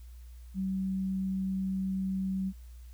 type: tone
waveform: sine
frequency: 190.4 Hz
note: F#3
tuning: 50 cents sharp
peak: -29 dBFS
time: 0.54-2.53 s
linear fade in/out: 50 ms
effects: added 60 Hz sine -45 dBFS peak until 2.93 s + white hiss -65 dBFS RMS until 2.93 s